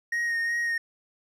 triangle tone with vibrato, 1864.7 Hz, A#6, in tune, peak -23 dBFS, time 0.12-0.78 s, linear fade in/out 5 ms, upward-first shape sine, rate 2.7 Hz, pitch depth 19 cents each way, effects resampled to 32000 Hz

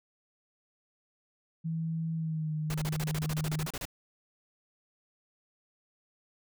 sine tone with pitch glide, 162.6 to 154.18 Hz, E3 to D#3, -23 to -15 cents, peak -30 dBFS, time 1.64-3.67 s, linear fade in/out 20 ms, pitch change -92 cents, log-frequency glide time 2.15-2.53 s
pink noise bursts, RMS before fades -37 dBFS, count 16, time 2.7-3.853 s, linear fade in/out 2 ms, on 43 ms, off 31 ms
effects none

